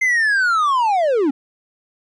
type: linear sweep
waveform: triangle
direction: down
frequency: 2093 to 255.5 Hz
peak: -12 dBFS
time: 0.01-1.31 s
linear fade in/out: 10 ms
effects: resampled to 22050 Hz